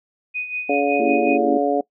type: tone with tremolo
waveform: sine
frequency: 2489 Hz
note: D#7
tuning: in tune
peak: -22 dBFS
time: 0.34-1.38 s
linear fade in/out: 20 ms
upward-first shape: sine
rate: 5.4 Hz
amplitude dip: 65%
type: harmonic tone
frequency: 142.3 Hz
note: C#3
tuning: 46 cents sharp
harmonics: 2 / 3 / 4 / 5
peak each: -22 / -22 / -22 / -22 dBFS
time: 0.69-1.81 s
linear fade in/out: 5 ms
type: chord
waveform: sine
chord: A# diminished seventh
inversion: none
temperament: just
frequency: 233.1 / 279.7 / 335.6 / 402.8 Hz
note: A#3 / C#4 / E4 / G4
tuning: 0 / +16 / +31 / +47 cents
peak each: -25 / -26 / -23 / -27 dBFS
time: 0.99-1.58 s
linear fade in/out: 10 ms
effects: noise-tail reverb RT60 0.1 s tail -21 dB re dry